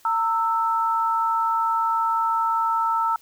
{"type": "tone pair together", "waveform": "sine", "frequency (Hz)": [912.6, 1318.5], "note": ["A#5", "E6"], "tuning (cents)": [-37, 0], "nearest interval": "tritone", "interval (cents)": 637, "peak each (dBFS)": -22, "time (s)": [0.05, 3.16], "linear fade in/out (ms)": 2, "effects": ["white hiss -55 dBFS RMS until 3.21 s"]}